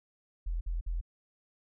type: tone bursts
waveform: sine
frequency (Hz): 41.9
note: E1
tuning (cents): +29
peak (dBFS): -30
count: 3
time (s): 0.46-1.012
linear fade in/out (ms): 10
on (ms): 150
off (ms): 51
effects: none